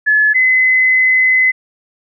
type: tone pair in turn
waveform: sine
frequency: 1714 / 2033 Hz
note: A6 / B6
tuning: -46 / +50 cents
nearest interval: minor third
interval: 296 cents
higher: second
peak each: -8 dBFS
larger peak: neither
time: 0.06-0.34 / 0.34-1.52 s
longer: second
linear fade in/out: 20 ms
effects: none